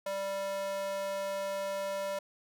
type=tone with high-pass filter; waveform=square; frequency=196 Hz; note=G3; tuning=in tune; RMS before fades=-35 dBFS; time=0.06-2.19 s; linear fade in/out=5 ms; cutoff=640 Hz; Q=3.2; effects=none